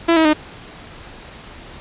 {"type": "tone with pitch steps", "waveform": "sawtooth", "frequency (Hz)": [334.9, 320, 305.7], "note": ["E4", "D#4", "D#4"], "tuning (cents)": [27, 49, -30], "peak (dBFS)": -7, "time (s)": [0.08, 0.335], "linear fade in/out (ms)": 10, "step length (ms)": 85, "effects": ["pink hiss -38 dBFS RMS until 1.8 s", "resampled to 8000 Hz"]}